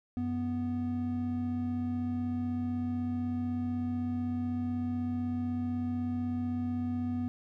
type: tone pair together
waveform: triangle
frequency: 94.2 / 246.6 Hz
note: F#2 / B3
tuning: +32 / -2 cents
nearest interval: octave + perfect fourth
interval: 1666 cents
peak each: -35 / -29 dBFS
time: 0.17-7.28 s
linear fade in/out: 0 ms
effects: none